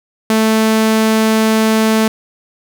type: tone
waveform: sawtooth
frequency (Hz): 220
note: A3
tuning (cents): 0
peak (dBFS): -6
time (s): 0.3-2.08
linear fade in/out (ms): 2
effects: none